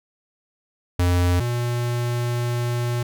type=tone pair in turn; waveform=square; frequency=88.6 / 120.45 Hz; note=F2 / B2; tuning=+25 / -43 cents; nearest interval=perfect fourth; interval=532 cents; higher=second; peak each=-17 / -22 dBFS; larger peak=first; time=0.99-1.4 / 1.4-3.03 s; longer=second; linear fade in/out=5 ms; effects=none